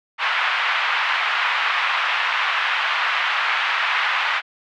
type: band-pass noise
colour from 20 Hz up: pink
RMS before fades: -21 dBFS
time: 0.18-4.42 s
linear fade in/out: 50 ms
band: 1000 to 3000 Hz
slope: 24 dB/octave
effects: none